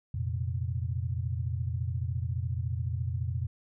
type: chord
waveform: sine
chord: F suspended fourth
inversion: none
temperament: equal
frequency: 87.31 / 116.54 / 130.81 Hz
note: F2 / Bb2 / C3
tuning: 0 / 0 / 0 cents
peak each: -32 / -33 / -36 dBFS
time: 0.14-3.47 s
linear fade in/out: 5 ms
effects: none